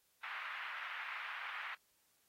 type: band-pass noise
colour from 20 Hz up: pink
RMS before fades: -45 dBFS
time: 0.23-1.75 s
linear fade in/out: 5 ms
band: 1200 to 2400 Hz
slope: 24 dB/octave
effects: white hiss -75 dBFS RMS until 2.28 s + AAC 48 kbps